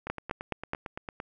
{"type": "two click trains", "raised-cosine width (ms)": 0.5, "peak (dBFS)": [-21, -15], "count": [11, 4], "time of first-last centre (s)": [[0.07, 1.201], [0.1, 0.734]], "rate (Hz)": [8.84, 4.73], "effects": []}